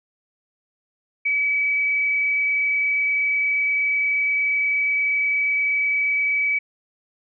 sine tone with frequency modulation, 2285 Hz, D7, 48 cents flat, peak -18 dBFS, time 1.25-6.59 s, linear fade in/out 10 ms, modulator 28.4 Hz, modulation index 0.71, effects none

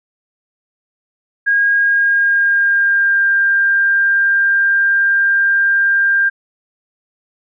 sine tone with pitch glide, 1631 to 1594.7 Hz, G#6 to G6, -32 to +29 cents, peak -10 dBFS, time 1.46-6.3 s, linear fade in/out 20 ms, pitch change -39 cents, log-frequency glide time 1.75-3.26 s, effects none

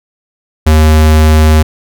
square tone, 77.78 Hz, D#2, in tune, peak -4 dBFS, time 0.66-1.63 s, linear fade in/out 10 ms, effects none

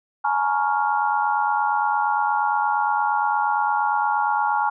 sine chord, Bb minor seventh, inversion third, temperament equal with one note detuned, 843.7 / 932.3 / 1108.7 / 1396.9 Hz, Ab5 / Bb5 / Db6 / F6, +27 / 0 / 0 / 0 cents, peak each -21 / -25 / -27 / -26 dBFS, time 0.24-4.7 s, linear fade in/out 10 ms, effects none

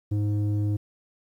square tone with low-pass filter, 104 Hz, G#2, 3 cents sharp, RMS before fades -25 dBFS, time 0.11-0.77 s, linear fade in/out 10 ms, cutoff 270 Hz, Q 1.5, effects 10-bit

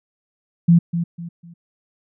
sine tone with echo, 170 Hz, F3, 46 cents flat, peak -8 dBFS, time 0.68-0.79 s, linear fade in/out 10 ms, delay 250 ms, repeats 3, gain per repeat -10 dB, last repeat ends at 1.54 s, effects none

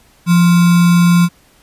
sine tone with sample-and-hold, 173.7 Hz, F3, 9 cents flat, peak -6 dBFS, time 0.26-1.29 s, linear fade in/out 50 ms, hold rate 1225 Hz, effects pink hiss -50 dBFS RMS until 1.62 s + resampled to 32000 Hz

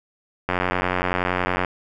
click train, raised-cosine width 0.5 ms, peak -6 dBFS, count 106, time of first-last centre 0.49-1.648 s, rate 90.7 Hz, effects none

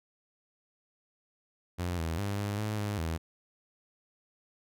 sawtooth tone with pitch steps, 88.6 / 81.6 / 100.7 / 102.3 / 106.8 / 103.5 / 81.4 Hz, F2 / E2 / G2 / G#2 / G#2 / G#2 / E2, +25 / -17 / +47 / -26 / +49 / -5 / -21 cents, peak -27 dBFS, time 1.78-3.18 s, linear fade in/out 20 ms, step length 200 ms, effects none

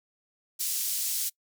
white band-pass noise, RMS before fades -30 dBFS, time 0.59-1.3 s, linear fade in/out 20 ms, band 4800 to 16000 Hz, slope 12 dB/octave, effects noise-tail reverb RT60 0.1 s tail -24 dB re dry

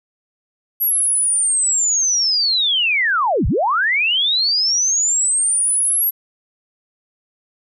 sine linear two-way sweep, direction down then up, 11690 to 32.7 to 11690 Hz, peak -14 dBFS, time 0.8-6.11 s, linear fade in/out 20 ms, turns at 3.47 s, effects none

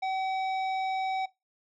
sine tone with hard clipping, 761 Hz, F#5, 48 cents sharp, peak -30 dBFS, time 0.02-1.26 s, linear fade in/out 10 ms, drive 12 dB, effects noise-tail reverb RT60 0.2 s tail -19 dB re dry + low-pass 5000 Hz 12 dB/octave

